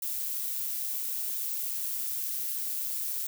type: noise with amplitude modulation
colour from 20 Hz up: violet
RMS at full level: -31 dBFS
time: 0.02-3.27 s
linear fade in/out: 5 ms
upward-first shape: sine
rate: 133 Hz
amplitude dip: 40%
effects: none